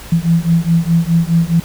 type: beating tone pair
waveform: sine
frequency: 164.81 / 169.61 Hz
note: E3 / E3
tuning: 0 / +50 cents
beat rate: 4.8 Hz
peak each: -13 dBFS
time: 0.12-1.6 s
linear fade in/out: 5 ms
effects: added 60 Hz sine -37 dBFS peak until 1.64 s + pink hiss -34 dBFS RMS until 1.64 s